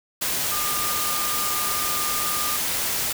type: tone in noise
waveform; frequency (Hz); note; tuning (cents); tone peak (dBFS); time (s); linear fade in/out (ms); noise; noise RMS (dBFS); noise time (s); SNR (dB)
sine; 1208; D6; +48; -29; 0.51-2.57; 10; white; -25; 0.21-3.13; -7
effects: none